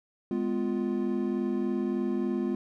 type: chord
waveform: triangle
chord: F diminished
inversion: first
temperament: equal with one note detuned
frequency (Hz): 207.7 / 251.1 / 349.2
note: Ab3 / Cb4 / F4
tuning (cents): 0 / +29 / 0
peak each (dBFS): -29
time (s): 0.31-2.55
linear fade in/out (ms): 2
effects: none